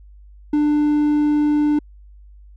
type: tone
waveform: triangle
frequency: 297.1 Hz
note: D4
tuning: 20 cents sharp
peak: -12 dBFS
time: 0.53-1.79 s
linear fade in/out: 5 ms
effects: added 50 Hz sine -41 dBFS peak until 2.56 s